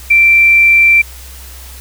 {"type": "tone", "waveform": "sine", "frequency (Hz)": 2349, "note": "D7", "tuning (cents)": 0, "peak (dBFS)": -4, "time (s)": [0.1, 1.02], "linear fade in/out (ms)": 10, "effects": ["added 64 Hz sine -31 dBFS peak until 1.8 s", "white hiss -35 dBFS RMS until 1.8 s"]}